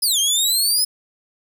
20% pulse exponential two-way sweep, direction down then up, 5160 to 3136 to 5160 Hz, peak -10 dBFS, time 0.02-0.85 s, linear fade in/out 10 ms, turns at 0.19 s, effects none

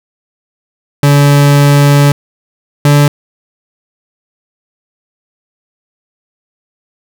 40% pulse tone pair in turn, 143.2 / 145.03 Hz, D3 / D3, -43 / -21 cents, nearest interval unison, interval 22 cents, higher second, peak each -3 dBFS, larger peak neither, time 1.03-2.12 / 2.85-3.08 s, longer first, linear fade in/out 2 ms, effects none

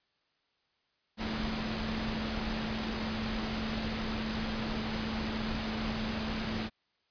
sine tone in noise, 220 Hz, A3, in tune, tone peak -35 dBFS, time 1.17-6.7 s, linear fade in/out 50 ms, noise pink, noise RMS -36 dBFS, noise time 1.17-6.7 s, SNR -2 dB, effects white hiss -75 dBFS RMS until 7.1 s + resampled to 11025 Hz

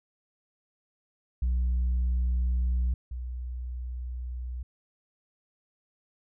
sine tone pair in turn, 61.74 / 61.74 Hz, B1 / B1, 0 / 0 cents, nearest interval unison, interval 0 cents, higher neither, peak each -21 / -32 dBFS, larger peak first, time 1.42-2.94 / 3.11-4.63 s, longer neither, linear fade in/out 5 ms, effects tanh soft clip ceiling -22 dBFS

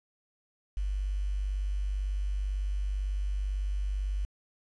sine tone with quantisation, 49 Hz, G1, in tune, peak -28 dBFS, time 0.77-4.25 s, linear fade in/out 0 ms, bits 9, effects resampled to 22050 Hz

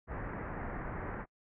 pink low-pass noise, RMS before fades -40 dBFS, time 0.07-1.26 s, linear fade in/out 50 ms, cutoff 2000 Hz, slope 48 dB/octave, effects noise-tail reverb RT60 0.1 s tail -26 dB re dry

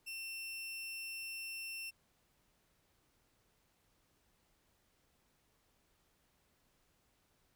sawtooth tone, 2700 Hz, E7, 41 cents sharp, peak -39 dBFS, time 0.06-1.91 s, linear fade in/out 20 ms, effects pink hiss -75 dBFS RMS until 7.55 s

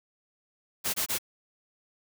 white noise bursts, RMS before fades -29 dBFS, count 3, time 0.84-1.186 s, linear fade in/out 20 ms, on 100 ms, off 23 ms, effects none

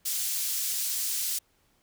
pink high-pass noise, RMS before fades -30 dBFS, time 0.05-1.39 s, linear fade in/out 10 ms, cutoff 5800 Hz, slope 12 dB/octave, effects pink hiss -68 dBFS RMS until 1.82 s

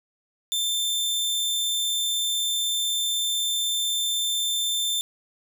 sawtooth tone, 3562 Hz, A7, 21 cents sharp, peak -20 dBFS, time 0.52-5.01 s, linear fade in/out 0 ms, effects none

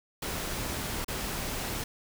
pink noise with dropouts, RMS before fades -34 dBFS, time 0.22-1.84 s, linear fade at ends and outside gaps 5 ms, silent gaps 1.046-1.081 s, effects none

